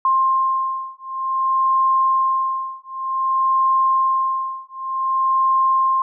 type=beating tone pair; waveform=sine; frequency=1057 / 1057.54 Hz; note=C6 / C6; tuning=+17 / +18 cents; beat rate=0.54 Hz; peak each=-19 dBFS; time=0.05-6.02 s; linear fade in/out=2 ms; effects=none